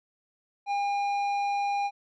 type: tone with tanh clipping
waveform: sine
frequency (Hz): 807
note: G#5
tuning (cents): -50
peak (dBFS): -27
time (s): 0.66-1.91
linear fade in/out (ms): 50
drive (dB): 10
effects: none